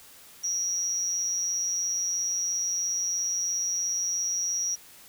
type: tone with amplitude modulation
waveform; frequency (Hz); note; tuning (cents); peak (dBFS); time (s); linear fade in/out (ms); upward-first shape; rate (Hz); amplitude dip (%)
sine; 5720; F8; +41; -21; 0.43-4.76; 20; sine; 183; 85
effects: tanh soft clip ceiling -19 dBFS + white hiss -51 dBFS RMS until 5.08 s